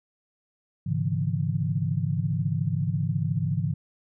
sine tone cluster, 104.2 / 135.5 / 149.8 / 168.5 Hz, G#2 / C#3 / D3 / E3, +6 / -39 / +35 / +38 cents, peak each -29 dBFS, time 0.86-3.74 s, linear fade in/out 10 ms, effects none

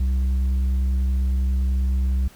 sine tone with tanh clipping, 65 Hz, C2, 11 cents flat, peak -19 dBFS, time 0-2.28 s, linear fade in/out 5 ms, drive 5 dB, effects pink hiss -50 dBFS RMS until 2.35 s

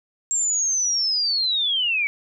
sine linear sweep, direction down, 7520 to 2237 Hz, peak -19 dBFS, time 0.31-2.07 s, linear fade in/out 0 ms, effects none

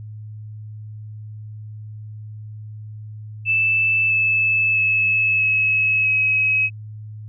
sine tone with pitch steps, 2637 / 2616 / 2595 / 2574 / 2553 Hz, E7 / E7 / E7 / E7 / D#7, 0 / -14 / -28 / -42 / +44 cents, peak -15 dBFS, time 3.45-6.7 s, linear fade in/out 50 ms, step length 650 ms, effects added 107 Hz sine -32 dBFS peak until 7.28 s

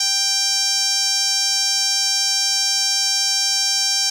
sawtooth tone with band-pass filter, 787 Hz, G5, 7 cents sharp, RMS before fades -19 dBFS, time 0-4.1 s, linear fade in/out 5 ms, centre 5700 Hz, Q 5.6, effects 8-bit

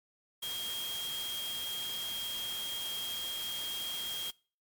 sine tone in noise, 3239 Hz, G#7, 44 cents flat, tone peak -36 dBFS, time 0.42-4.31 s, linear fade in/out 10 ms, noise white, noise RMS -42 dBFS, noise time 0.42-4.31 s, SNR +3 dB, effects noise-tail reverb RT60 0.4 s tail -25 dB re dry + MP3 96 kbps

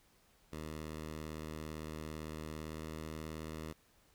10% pulse tone with pitch glide, 77.78 to 78.59 Hz, D#2 to D#2, 0 to +18 cents, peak -34 dBFS, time 0.52-3.73 s, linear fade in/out 10 ms, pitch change +18 cents, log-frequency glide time 2.56-2.83 s, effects pink hiss -69 dBFS RMS until 4.14 s

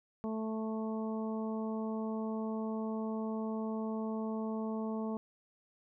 harmonic tone, 220 Hz, A3, in tune, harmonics 1 / 2 / 3 / 4 / 5, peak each -35 / -41 / -45 / -47 / -49 dBFS, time 0.24-5.17 s, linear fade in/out 0 ms, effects none

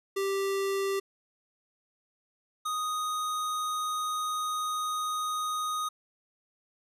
square tone pair in turn, 392 / 1244.5 Hz, G4 / D#6, 0 / 0 cents, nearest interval octave + minor sixth, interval 2000 cents, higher second, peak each -28 / -30 dBFS, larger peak first, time 0.16-1 / 2.65-5.89 s, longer second, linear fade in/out 10 ms, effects resampled to 32000 Hz + 11-bit

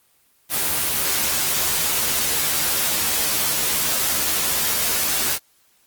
white noise with comb filter, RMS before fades -21 dBFS, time 0.49-5.39 s, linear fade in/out 50 ms, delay 13 ms, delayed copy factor +0.7, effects white hiss -60 dBFS RMS until 5.86 s + Opus 24 kbps

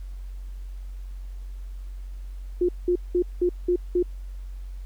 sine tone bursts, 355.3 Hz, F4, 30 cents sharp, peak -18 dBFS, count 6, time 2.61-4.028 s, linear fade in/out 5 ms, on 78 ms, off 190 ms, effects added 46 Hz sine -33 dBFS peak until 4.85 s + pink hiss -60 dBFS RMS until 4.85 s

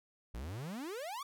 45% pulse exponential sweep, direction up, 51.9 to 1187 Hz, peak -40 dBFS, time 0.34-1.23 s, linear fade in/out 5 ms, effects none

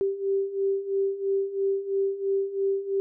sine beating tone pair, 390 / 393 Hz, G4 / G4, -9 / +4 cents, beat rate 3 Hz, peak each -29 / -25 dBFS, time 0.01-3 s, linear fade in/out 0 ms, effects none

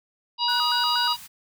harmonic tone, 959 Hz, A#5, 49 cents sharp, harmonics 1 / 3 / 4 / 5, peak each -25 / -28 / -27 / -26 dBFS, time 0.38-1.17 s, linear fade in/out 50 ms
white band-stop noise, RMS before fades -43 dBFS, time 0.48-1.28 s, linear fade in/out 20 ms, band 210 to 840 Hz, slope 24 dB/octave
triangle tone with vibrato, 1359 Hz, F6, 48 cents flat, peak -26 dBFS, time 0.48-1.13 s, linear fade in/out 5 ms, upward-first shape square, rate 4.2 Hz, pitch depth 150 cents each way
effects none

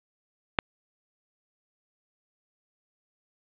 click, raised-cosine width 0.3 ms, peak -4 dBFS, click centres 0.588 s, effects resampled to 8000 Hz + 7-bit

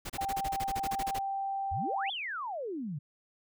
pink noise bursts, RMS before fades -38 dBFS, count 15, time 0.05-1.19 s, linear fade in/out 10 ms, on 48 ms, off 30 ms
sine tone, 784 Hz, G5, in tune, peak -31 dBFS, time 0.18-2.1 s, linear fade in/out 5 ms
sine exponential two-way sweep, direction up then down, 68.8 to 3566 to 133.3 Hz, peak -34 dBFS, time 1.71-2.99 s, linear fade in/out 10 ms, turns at 2.11 s
effects none

